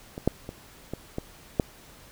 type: clicks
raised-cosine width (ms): 2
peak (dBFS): -21 / -7 / -22 / -18 / -16 / -7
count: 6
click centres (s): 0.179 / 0.276 / 0.491 / 0.936 / 1.184 / 1.598
effects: pink hiss -51 dBFS RMS until 2.11 s